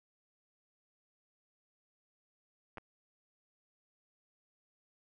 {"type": "clicks", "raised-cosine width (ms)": 0.5, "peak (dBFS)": -30, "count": 2, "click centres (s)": [2.773, 2.782], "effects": []}